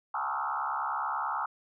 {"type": "tone with frequency modulation", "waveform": "sine", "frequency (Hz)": 1090, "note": "C#6", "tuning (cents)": -29, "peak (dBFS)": -29, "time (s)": [0.14, 1.46], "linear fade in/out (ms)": 5, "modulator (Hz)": 69.3, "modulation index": 4.3, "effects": []}